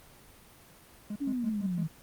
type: tone bursts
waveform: triangle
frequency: 207.7 Hz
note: G#3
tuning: in tune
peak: -31 dBFS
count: 5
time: 1.1-1.835 s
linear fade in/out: 5 ms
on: 59 ms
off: 110 ms
type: exponential sweep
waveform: sine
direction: down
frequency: 290.5 to 155.56 Hz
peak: -29 dBFS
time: 1.2-1.88 s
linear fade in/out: 20 ms
effects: pink hiss -55 dBFS RMS until 2.02 s + Opus 24 kbps